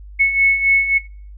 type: beating tone pair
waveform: sine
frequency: 2198 / 2201.7 Hz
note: C#7 / C#7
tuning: -15 / -12 cents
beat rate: 3.7 Hz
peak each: -19 / -12 dBFS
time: 0.19-0.99 s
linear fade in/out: 20 ms
effects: noise-tail reverb RT60 0.4 s tail -20 dB re dry + added 50 Hz sine -34 dBFS peak until 1.37 s